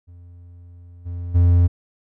triangle tone with level steps, 87.31 Hz, F2, in tune, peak -38 / -24 / -9 dBFS, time 0.07-1.68 s, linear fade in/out 20 ms, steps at 1.05 / 1.34 s, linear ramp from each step 20 ms, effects none

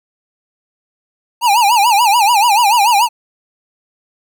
square tone with vibrato, 880 Hz, A5, in tune, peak -9 dBFS, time 1.41-3.09 s, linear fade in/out 50 ms, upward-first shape sine, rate 6.9 Hz, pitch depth 190 cents each way, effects none

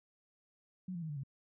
sine tone with pitch steps, 184.3 / 170.97 / 158.6 / 147.13 / 136.48 Hz, F#3 / F3 / D#3 / D3 / C#3, -7 / -37 / +33 / +4 / -27 cents, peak -38 dBFS, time 0.88-1.235 s, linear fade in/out 5 ms, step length 71 ms, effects none

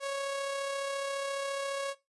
sawtooth tone with amplitude modulation, 553 Hz, C#5, 4 cents flat, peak -27 dBFS, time 0-1.95 s, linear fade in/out 50 ms, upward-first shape sine, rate 34.5 Hz, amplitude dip 30%, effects noise-tail reverb RT60 0.2 s tail -17 dB re dry + resampled to 24000 Hz

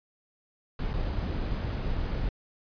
brown noise with dropouts, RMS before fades -30 dBFS, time 0.79-2.29 s, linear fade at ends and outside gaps 2 ms, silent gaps 0.933-0.938 s, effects resampled to 11025 Hz

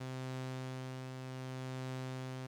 sawtooth tone with tremolo, 129.7 Hz, C3, 15 cents flat, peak -35 dBFS, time 0-2.47 s, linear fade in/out 10 ms, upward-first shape triangle, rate 0.65 Hz, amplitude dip 40%, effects low-pass 8000 Hz 12 dB/octave + 11-bit

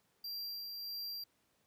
square tone with tremolo, 4738 Hz, D8, 14 cents sharp, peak -40 dBFS, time 0.24-1.24 s, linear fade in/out 5 ms, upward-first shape sine, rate 1.6 Hz, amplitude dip 30%, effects pink hiss -75 dBFS RMS until 1.66 s + high-pass 100 Hz 12 dB/octave

